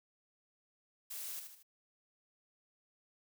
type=noise with echo; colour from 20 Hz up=blue; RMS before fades=-44 dBFS; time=1.1-1.4 s; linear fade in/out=10 ms; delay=77 ms; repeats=3; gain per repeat=-6 dB; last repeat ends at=1.631 s; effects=none